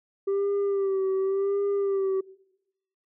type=tone with vibrato; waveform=sine; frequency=392 Hz; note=G4; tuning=in tune; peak=-20 dBFS; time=0.27-2.21 s; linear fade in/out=10 ms; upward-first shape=sine; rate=0.9 Hz; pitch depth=44 cents each way; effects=noise-tail reverb RT60 0.9 s tail -23 dB re dry + tanh soft clip ceiling -22 dBFS